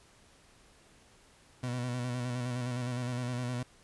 30% pulse tone with vibrato, 123.7 Hz, B2, 3 cents sharp, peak -30 dBFS, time 1.63-3.63 s, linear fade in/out 5 ms, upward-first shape square, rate 9.7 Hz, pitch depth 34 cents each way, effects pink hiss -61 dBFS RMS until 3.83 s + resampled to 24000 Hz

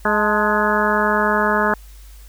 harmonic tone with a mistuned harmonic, 210 Hz, G#3, 19 cents sharp, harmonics 1 / 2 / 3 / 4 / 5 / 6 / 7 / 8, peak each -23 / -23 / -23 / -23 / -23 / -23 / -23 / -23 dBFS, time 0.05-1.74 s, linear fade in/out 2 ms, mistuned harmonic 4, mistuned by +69 cents, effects added 50 Hz sine -38 dBFS peak until 2.28 s + white hiss -50 dBFS RMS until 2.28 s

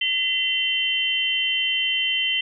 sine tone cluster, 2030 / 2742 / 3090 Hz, B6 / F7 / G7, +47 / -32 / -26 cents, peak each -28 / -25 / -22 dBFS, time 0.01-2.41 s, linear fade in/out 5 ms, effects none

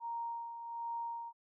sine tone with tremolo, 932.3 Hz, A#5, in tune, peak -36 dBFS, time 0-1.33 s, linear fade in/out 50 ms, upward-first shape sine, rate 1.3 Hz, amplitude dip 55%, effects none

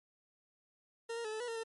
40% pulse tone with pitch steps, 460.8 / 467.1 / 431.2 / 436.3 / 486.5 / 457.7 / 451.4 Hz, A#4 / A#4 / A4 / A4 / B4 / A#4 / A4, -20 / +3 / -35 / -15 / -26 / -32 / +44 cents, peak -37 dBFS, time 1.09-1.636 s, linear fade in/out 10 ms, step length 78 ms, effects MP3 48 kbps

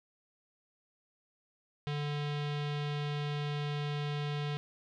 square tone with low-pass filter, 146.6 Hz, D3, 3 cents flat, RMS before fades -35 dBFS, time 1.87-4.57 s, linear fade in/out 0 ms, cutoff 3500 Hz, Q 2.4, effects none

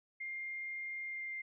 sine tone with pitch glide, 2114 to 2102 Hz, C7 to C7, +17 to +7 cents, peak -39 dBFS, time 0.2-1.42 s, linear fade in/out 10 ms, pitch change -10 cents, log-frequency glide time 1.06-1.26 s, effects none

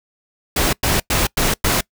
pink noise bursts, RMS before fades -17 dBFS, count 5, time 0.56-1.81 s, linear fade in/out 5 ms, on 170 ms, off 100 ms, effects noise-tail reverb RT60 0.1 s tail -24 dB re dry

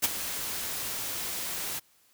white noise with ADSR envelope, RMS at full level -22 dBFS, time 0.02-1.8 s, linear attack 24 ms, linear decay 23 ms, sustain -12 dB, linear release 19 ms, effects white hiss -64 dBFS RMS until 2.13 s

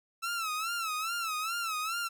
sawtooth tone with vibrato, 1318.5 Hz, E6, in tune, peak -28 dBFS, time 0.22-2.09 s, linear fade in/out 20 ms, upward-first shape sine, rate 2.4 Hz, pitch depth 110 cents each way, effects none

